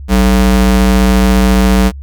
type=ring-modulated tone; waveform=square; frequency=123.47 Hz; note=B2; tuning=in tune; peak=-4 dBFS; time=0.08-1.92 s; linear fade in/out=50 ms; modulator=68.9 Hz; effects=added 69 Hz sine -24 dBFS peak until 2.02 s